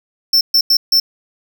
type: tone bursts at uneven times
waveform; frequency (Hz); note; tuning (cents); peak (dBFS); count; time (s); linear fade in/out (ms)
square; 5370; E8; +31; -9; 4; 0.33-0.41 / 0.54-0.61 / 0.7-0.77 / 0.92-1; 5
effects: none